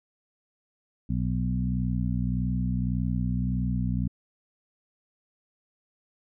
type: harmonic tone with a mistuned harmonic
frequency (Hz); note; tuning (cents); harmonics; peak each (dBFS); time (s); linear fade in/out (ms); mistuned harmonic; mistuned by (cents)
61.74; B1; 0; 1 / 2 / 3 / 4; -30 / -29 / -29 / -33; 1.09-4.08; 10; 1; +28
effects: none